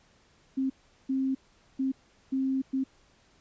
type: tone bursts at uneven times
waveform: sine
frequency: 265.8 Hz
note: C4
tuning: 27 cents sharp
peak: -25 dBFS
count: 5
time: 0.57-0.7 / 1.09-1.35 / 1.79-1.92 / 2.32-2.62 / 2.73-2.84 s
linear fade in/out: 10 ms
effects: pink hiss -63 dBFS RMS until 3.4 s + resampled to 16000 Hz